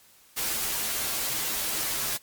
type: noise with comb filter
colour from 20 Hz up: white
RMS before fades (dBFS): -29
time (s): 0.36-2.18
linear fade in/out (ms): 20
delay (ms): 11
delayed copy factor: -0.75
effects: white hiss -57 dBFS RMS until 2.22 s + MP3 96 kbps

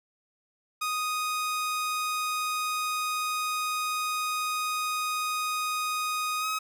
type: tone with pitch glide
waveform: sawtooth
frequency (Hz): 1244.5 to 1269.9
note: D#6 to D#6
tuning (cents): 0 to +35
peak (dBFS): -24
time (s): 0.81-6.59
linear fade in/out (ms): 10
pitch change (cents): +35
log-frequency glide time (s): 6.4-6.46
effects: none

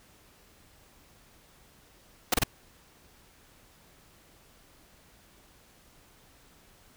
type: noise bursts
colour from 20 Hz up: pink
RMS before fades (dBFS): -23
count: 3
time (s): 2.32-2.437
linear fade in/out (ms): 5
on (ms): 21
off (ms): 27
effects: pink hiss -59 dBFS RMS until 6.96 s

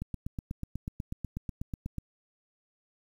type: click train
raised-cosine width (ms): 5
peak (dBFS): -22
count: 17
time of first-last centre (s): 0.02-1.983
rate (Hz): 8.15
effects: 9-bit

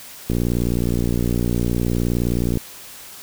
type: click train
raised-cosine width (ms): 3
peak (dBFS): -8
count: 136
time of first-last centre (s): 0.3-2.573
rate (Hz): 59.4
effects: white hiss -39 dBFS RMS until 3.22 s

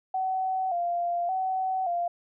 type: tone with vibrato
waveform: sine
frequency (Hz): 724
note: F#5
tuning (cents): -38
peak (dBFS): -25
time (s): 0.14-2.08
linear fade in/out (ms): 5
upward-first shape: square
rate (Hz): 0.87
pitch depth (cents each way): 72
effects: none

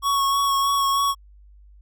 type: tone with vibrato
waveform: square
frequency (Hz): 1108.7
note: C#6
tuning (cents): 0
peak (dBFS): -19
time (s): 0.02-1.15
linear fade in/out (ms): 50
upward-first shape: sine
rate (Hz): 3.2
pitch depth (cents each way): 18
effects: added 50 Hz sine -46 dBFS peak until 1.81 s

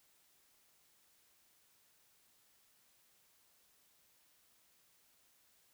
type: silence
effects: white hiss -71 dBFS RMS until 5.73 s

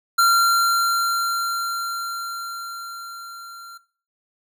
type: tone with level ramp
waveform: square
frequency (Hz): 1375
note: F6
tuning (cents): -27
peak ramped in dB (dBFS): -13 to -38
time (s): 0.18-3.78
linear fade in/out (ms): 10
effects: noise-tail reverb RT60 0.4 s tail -17 dB re dry

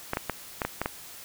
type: clicks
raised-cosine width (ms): 0.5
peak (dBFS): -12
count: 7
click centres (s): 0.134 / 0.171 / 0.297 / 0.618 / 0.65 / 0.816 / 0.859
effects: white hiss -45 dBFS RMS until 1.24 s

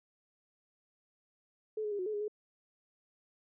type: tone with pitch steps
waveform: sine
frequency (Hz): 432.3 / 420.6 / 407.2 / 366.4 / 428.8 / 412.9 / 422.4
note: A4 / G#4 / G#4 / F#4 / A4 / G#4 / G#4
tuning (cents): -31 / +22 / -34 / -17 / -45 / -10 / +29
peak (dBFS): -33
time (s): 1.77-2.281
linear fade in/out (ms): 5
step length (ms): 73
effects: none

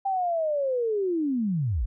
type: linear sweep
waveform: sine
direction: down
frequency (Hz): 793 to 41.98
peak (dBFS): -23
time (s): 0.05-1.86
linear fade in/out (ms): 10
effects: none

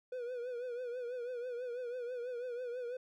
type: tone with vibrato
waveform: triangle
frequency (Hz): 490.3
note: B4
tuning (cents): -13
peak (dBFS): -36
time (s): 0.12-2.97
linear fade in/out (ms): 5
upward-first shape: triangle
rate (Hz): 6.1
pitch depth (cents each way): 85
effects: none

